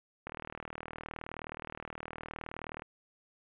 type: click train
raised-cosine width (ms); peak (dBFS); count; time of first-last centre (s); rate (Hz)
0.5; -25; 101; 0.27-2.821; 39.2
effects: resampled to 8000 Hz + 10-bit